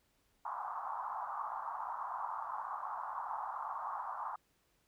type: band-pass noise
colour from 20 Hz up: pink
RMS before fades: -41 dBFS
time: 0.45-4.36 s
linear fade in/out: 5 ms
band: 810 to 1200 Hz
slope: 48 dB/octave
effects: pink hiss -75 dBFS RMS until 4.87 s